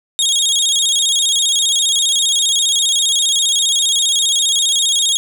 25% pulse tone with vibrato, 3498 Hz, A7, 11 cents flat, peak -8 dBFS, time 0.19-5.17 s, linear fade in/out 0 ms, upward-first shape square, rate 15 Hz, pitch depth 100 cents each way, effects 8-bit

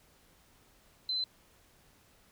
sine tone, 4057 Hz, B7, 46 cents sharp, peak -30 dBFS, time 1.09-1.24 s, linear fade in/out 2 ms, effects pink hiss -64 dBFS RMS until 2.31 s

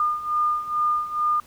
sine beating tone pair, 1211 / 1213.3 Hz, D#6 / D#6, -47 / -44 cents, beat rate 2.3 Hz, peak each -26 / -22 dBFS, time 0-1.4 s, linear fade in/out 2 ms, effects pink hiss -52 dBFS RMS until 1.46 s

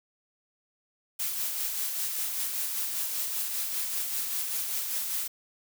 blue noise with tremolo, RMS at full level -30 dBFS, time 1.19-5.28 s, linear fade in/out 10 ms, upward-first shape sine, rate 5.1 Hz, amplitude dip 35%, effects none

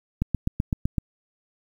click train, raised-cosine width 5 ms, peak -10 dBFS, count 7, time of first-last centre 0.22-0.982 s, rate 7.87 Hz, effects 8-bit

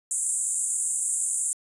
pink band-pass noise, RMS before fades -27 dBFS, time 0.11-1.53 s, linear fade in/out 0 ms, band 7200 to 10000 Hz, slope 96 dB/octave, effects resampled to 24000 Hz

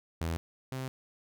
sawtooth tone pair in turn, 82.41 / 130.82 Hz, E2 / C3, 0 / 0 cents, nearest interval minor sixth, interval 800 cents, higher second, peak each -27 / -31 dBFS, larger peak first, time 0.21-0.37 / 0.72-0.88 s, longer neither, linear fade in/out 0 ms, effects none

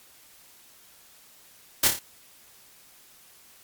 white noise with echo, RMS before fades -19 dBFS, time 1.83-1.88 s, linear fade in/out 5 ms, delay 28 ms, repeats 4, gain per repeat -5 dB, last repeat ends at 1.992 s, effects white hiss -54 dBFS RMS until 3.63 s + MP3 96 kbps

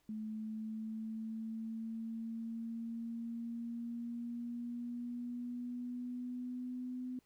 sine exponential sweep, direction up, 216.1 to 252.9 Hz, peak -39 dBFS, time 0.09-7.19 s, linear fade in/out 2 ms, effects pink hiss -75 dBFS RMS until 7.25 s

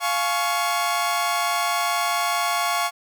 sawtooth chord, Db major, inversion first, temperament equal with one note detuned, 698.5 / 847.1 / 1108.7 Hz, F5 / Ab5 / Db6, 0 / +34 / 0 cents, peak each -21 / -25 / -20 dBFS, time 0-2.91 s, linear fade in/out 50 ms, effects none

